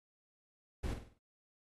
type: noise with echo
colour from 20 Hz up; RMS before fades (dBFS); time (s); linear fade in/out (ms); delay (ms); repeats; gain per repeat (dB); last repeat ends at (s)
brown; -38; 0.83-0.94; 10; 49; 5; -7; 1.185
effects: AAC 32 kbps